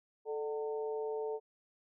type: harmonic tone with a mistuned harmonic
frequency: 150 Hz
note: D3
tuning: 37 cents sharp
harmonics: 3 / 4 / 5 / 6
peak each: -35 / -46 / -48 / -47 dBFS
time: 0.25-1.4 s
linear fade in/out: 50 ms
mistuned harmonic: 3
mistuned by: -46 cents
effects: none